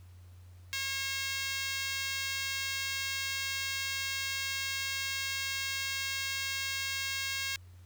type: tone with high-pass filter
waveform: 5% pulse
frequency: 542 Hz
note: C#5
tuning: 39 cents flat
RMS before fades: -35 dBFS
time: 0.73-7.56 s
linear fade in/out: 0 ms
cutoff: 1800 Hz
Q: 1.6
effects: added 90 Hz sine -50 dBFS peak until 7.85 s + pink hiss -66 dBFS RMS until 7.85 s